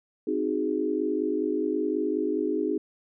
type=chord; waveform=sine; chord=Ab dominant seventh; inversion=first; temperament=equal; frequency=261.6 / 311.1 / 370 / 415.3 Hz; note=C4 / Eb4 / Gb4 / Ab4; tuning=0 / 0 / 0 / 0 cents; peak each=-32 / -28 / -31 / -29 dBFS; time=0.27-2.78 s; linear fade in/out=5 ms; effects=none